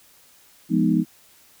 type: chord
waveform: sine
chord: F half-diminished seventh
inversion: none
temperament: equal with one note detuned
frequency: 171.91 / 207.7 / 246.9 / 311.1 Hz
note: F3 / Ab3 / Cb4 / Eb4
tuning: -27 / 0 / 0 / 0 cents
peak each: -22 dBFS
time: 0.69-1.05 s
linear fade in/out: 50 ms
effects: white hiss -54 dBFS RMS until 1.6 s